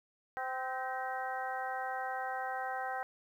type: harmonic tone with a mistuned harmonic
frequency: 258.9 Hz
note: C4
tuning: 18 cents flat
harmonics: 2 / 3 / 4 / 5 / 6 / 7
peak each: -45 / -37 / -46 / -46 / -42 / -46 dBFS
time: 0.37-3.03 s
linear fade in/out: 0 ms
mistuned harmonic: 7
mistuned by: +67 cents
effects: 11-bit